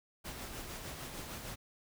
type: noise with tremolo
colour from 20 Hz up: pink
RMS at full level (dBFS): -43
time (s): 0.24-1.56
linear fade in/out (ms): 20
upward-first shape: sine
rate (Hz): 6.6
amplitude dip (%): 35
effects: none